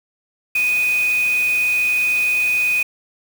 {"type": "tone in noise", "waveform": "sine", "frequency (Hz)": 2489, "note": "D#7", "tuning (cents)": 0, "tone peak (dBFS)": -15, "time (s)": [0.55, 2.83], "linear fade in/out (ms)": 5, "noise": "white", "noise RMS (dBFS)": -32, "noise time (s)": [0.55, 2.83], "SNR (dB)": 14, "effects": []}